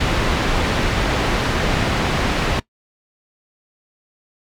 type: low-pass noise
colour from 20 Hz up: pink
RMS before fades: -19 dBFS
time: 0-2.6 s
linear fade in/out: 10 ms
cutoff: 3600 Hz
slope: 12 dB/octave
effects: noise-tail reverb RT60 0.1 s tail -20 dB re dry